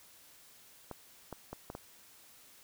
clicks, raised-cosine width 1 ms, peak -27 dBFS, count 5, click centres 0.913 / 1.327 / 1.53 / 1.701 / 1.751 s, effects white hiss -59 dBFS RMS until 2.63 s

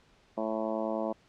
harmonic tone, 110 Hz, A2, in tune, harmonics 2 / 3 / 4 / 5 / 6 / 7 / 8 / 9 / 10, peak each -36 / -37 / -42 / -35 / -35 / -44 / -42 / -43 / -48 dBFS, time 0.37-1.13 s, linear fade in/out 10 ms, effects pink hiss -63 dBFS RMS until 1.28 s + low-pass 5000 Hz 12 dB/octave

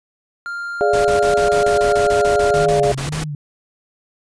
triangle tone, 1396.9 Hz, F6, in tune, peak -22 dBFS, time 0.46-2.66 s, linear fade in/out 0 ms
sine chord, D diminished, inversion second, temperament equal, 415.3 / 587.3 / 698.5 Hz, Ab4 / D5 / F5, 0 / 0 / 0 cents, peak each -16 / -18 / -18 dBFS, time 0.81-2.92 s, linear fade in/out 0 ms
pink noise bursts, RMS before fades -26 dBFS, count 16, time 0.93-3.24 s, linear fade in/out 5 ms, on 120 ms, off 26 ms
sine tone with vibrato, 144.2 Hz, D3, 31 cents flat, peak -23 dBFS, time 2.54-3.35 s, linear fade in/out 2 ms, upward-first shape sine, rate 1.9 Hz, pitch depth 140 cents each way
effects resampled to 22050 Hz

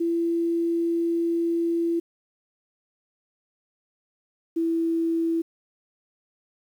sine tone pair in turn, 336.8 / 330.6 Hz, E4 / E4, +37 / +5 cents, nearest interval unison, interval 32 cents, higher first, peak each -21 dBFS, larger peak neither, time 0-2 / 4.56-5.42 s, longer first, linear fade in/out 10 ms, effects 9-bit

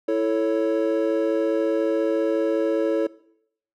triangle chord, A major, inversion second, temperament equal, 329.6 / 440 / 554.4 Hz, E4 / A4 / C#5, 0 / 0 / 0 cents, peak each -22 dBFS, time 0.08-3.07 s, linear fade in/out 5 ms, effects noise-tail reverb RT60 0.7 s tail -20 dB re dry

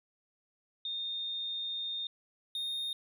sine / triangle tone pair in turn, 3657 / 3682 Hz, A#7 / A#7, -34 / -22 cents, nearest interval unison, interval 12 cents, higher second, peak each -34 / -32 dBFS, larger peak second, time 0.85-2.07 / 2.55-2.93 s, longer first, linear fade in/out 2 ms, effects none

